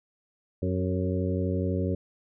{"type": "harmonic tone with a mistuned harmonic", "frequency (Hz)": 92, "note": "F#2", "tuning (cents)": -9, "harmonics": [1, 2, 3, 4, 5, 6], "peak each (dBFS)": [-28, -31, -33, -34, -35, -36], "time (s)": [0.62, 1.95], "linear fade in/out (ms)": 5, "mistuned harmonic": 4, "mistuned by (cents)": 37, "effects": []}